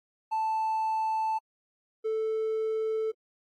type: tone pair in turn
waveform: triangle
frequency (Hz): 880 / 440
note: A5 / A4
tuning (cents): 0 / 0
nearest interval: octave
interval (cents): 1200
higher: first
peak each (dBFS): -23 / -24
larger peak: first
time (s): 0.31-1.39 / 2.04-3.12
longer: neither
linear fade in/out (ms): 20
effects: tanh soft clip ceiling -21 dBFS + AAC 48 kbps